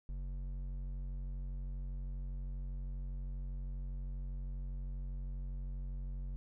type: tone with hard clipping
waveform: sine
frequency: 46.25 Hz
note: F#1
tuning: in tune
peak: -40 dBFS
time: 0.09-6.36 s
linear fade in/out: 0 ms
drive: 8 dB
effects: none